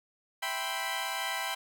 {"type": "chord", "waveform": "15% pulse", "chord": "C major seventh", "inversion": "first", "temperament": "equal", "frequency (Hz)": [659.3, 784, 987.8, 1046.5], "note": ["E5", "G5", "B5", "C6"], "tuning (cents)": [0, 0, 0, 0], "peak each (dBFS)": [-34, -29, -30, -33], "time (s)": [0.42, 1.55], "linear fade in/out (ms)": 10, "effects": []}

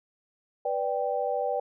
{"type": "chord", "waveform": "sine", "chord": "G major", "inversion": "first", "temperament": "equal", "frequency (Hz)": [493.9, 587.3, 784], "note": ["B4", "D5", "G5"], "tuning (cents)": [0, 0, 0], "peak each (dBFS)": -30, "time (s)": [0.65, 1.6], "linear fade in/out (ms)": 5, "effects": []}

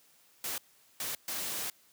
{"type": "noise bursts at uneven times", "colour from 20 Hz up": "white", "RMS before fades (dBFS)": -36, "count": 3, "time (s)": [[0.44, 0.58], [1, 1.15], [1.28, 1.7]], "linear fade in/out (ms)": 2, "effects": ["white hiss -64 dBFS RMS until 1.92 s", "high-pass 100 Hz 12 dB/octave"]}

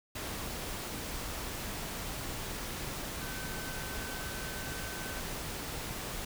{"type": "tone in noise", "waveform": "sine", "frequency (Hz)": 1531, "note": "G6", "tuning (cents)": -41, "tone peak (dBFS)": -45, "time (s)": [3.21, 5.2], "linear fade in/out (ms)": 5, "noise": "pink", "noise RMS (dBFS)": -39, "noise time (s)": [0.15, 6.25], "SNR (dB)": -9, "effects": []}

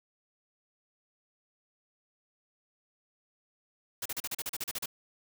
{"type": "noise bursts", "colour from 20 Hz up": "white", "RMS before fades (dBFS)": -35, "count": 12, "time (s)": [4.02, 4.859], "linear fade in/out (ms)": 5, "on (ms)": 36, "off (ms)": 37, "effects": []}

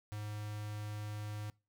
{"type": "tone with notch filter", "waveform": "square", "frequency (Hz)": 105.3, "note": "G#2", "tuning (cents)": 24, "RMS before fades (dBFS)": -42, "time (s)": [0.12, 1.5], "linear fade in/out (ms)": 0, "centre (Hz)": 390, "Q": 1.4, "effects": ["noise-tail reverb RT60 0.3 s tail -24 dB re dry"]}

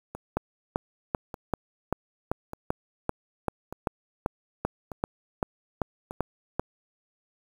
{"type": "two click trains", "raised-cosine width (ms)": 1, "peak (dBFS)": [-22, -11], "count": [6, 17], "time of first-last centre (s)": [[0.15, 6.109], [0.37, 6.596]], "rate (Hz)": [0.839, 2.57], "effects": ["7-bit"]}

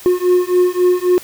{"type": "beating tone pair", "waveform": "triangle", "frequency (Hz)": [358.6, 362.3], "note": ["F4", "F#4"], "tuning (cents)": [46, -36], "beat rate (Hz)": 3.7, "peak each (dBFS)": -12, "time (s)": [0.06, 1.18], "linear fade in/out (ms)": 0, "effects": ["white hiss -37 dBFS RMS until 1.23 s"]}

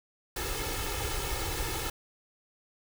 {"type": "noise with comb filter", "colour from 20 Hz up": "pink", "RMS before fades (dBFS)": -33, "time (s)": [0.36, 1.9], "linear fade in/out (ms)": 5, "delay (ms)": 2.3, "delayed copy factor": 0.85, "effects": []}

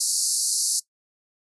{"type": "band-pass noise", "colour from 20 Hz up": "white", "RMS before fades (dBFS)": -24, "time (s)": [0, 0.8], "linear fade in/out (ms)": 10, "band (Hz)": [4300, 11000], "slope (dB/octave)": 96, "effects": ["noise-tail reverb RT60 0.1 s tail -19 dB re dry"]}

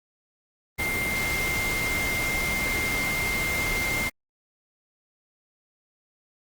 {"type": "tone in noise", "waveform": "sine", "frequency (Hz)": 2104, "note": "C7", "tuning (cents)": 9, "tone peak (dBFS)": -26, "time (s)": [0.78, 4.1], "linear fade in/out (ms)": 20, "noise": "pink", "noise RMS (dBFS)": -30, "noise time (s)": [0.78, 4.1], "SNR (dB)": 1, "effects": ["Opus 32 kbps"]}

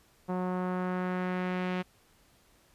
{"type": "tone with low-pass filter sweep", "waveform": "sawtooth", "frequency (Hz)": 182.4, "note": "F#3", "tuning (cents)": -24, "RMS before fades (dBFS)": -32, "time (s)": [0.28, 1.83], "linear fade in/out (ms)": 20, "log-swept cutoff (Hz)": [970, 2700], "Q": 1.5, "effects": ["pink hiss -64 dBFS RMS until 2.74 s", "resampled to 32000 Hz"]}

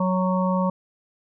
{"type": "harmonic tone", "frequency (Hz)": 185, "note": "F#3", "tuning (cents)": 0, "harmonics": [1, 3, 5, 6], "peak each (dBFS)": [-21, -26, -28, -29], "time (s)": [0, 0.7], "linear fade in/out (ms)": 5, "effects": []}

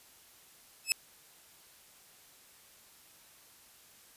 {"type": "tone with exponential growth", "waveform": "15% pulse", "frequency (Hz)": 2600, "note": "E7", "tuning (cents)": -24, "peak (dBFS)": -14, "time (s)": [0.84, 0.92], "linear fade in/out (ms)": 0, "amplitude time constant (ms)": 17, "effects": ["white hiss -59 dBFS RMS until 4.16 s", "resampled to 32000 Hz"]}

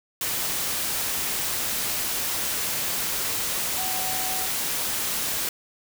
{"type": "tone in noise", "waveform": "sine", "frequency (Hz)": 750, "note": "F#5", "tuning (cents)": 23, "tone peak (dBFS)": -33, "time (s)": [3.78, 4.46], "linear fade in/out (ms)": 2, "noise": "white", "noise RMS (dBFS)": -27, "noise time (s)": [0.21, 5.49], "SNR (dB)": -9, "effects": []}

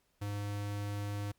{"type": "tone", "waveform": "square", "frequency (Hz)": 102.3, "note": "G#2", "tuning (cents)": -26, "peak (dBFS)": -36, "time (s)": [0.21, 1.32], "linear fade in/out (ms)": 10, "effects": ["pink hiss -75 dBFS RMS until 1.38 s", "Opus 48 kbps"]}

